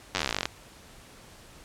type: slowing click train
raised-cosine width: 0.2 ms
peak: -9 dBFS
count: 20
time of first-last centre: 0.15-0.455 s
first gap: 10 ms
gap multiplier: 1.05
effects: pink hiss -51 dBFS RMS until 1.64 s + low-pass 11000 Hz 12 dB/octave